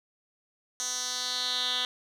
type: tone with band-pass filter sweep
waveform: 10% pulse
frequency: 250 Hz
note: B3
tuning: 21 cents sharp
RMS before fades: -31 dBFS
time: 0.8-1.85 s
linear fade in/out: 0 ms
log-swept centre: 6200 to 3300 Hz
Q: 3.6
effects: none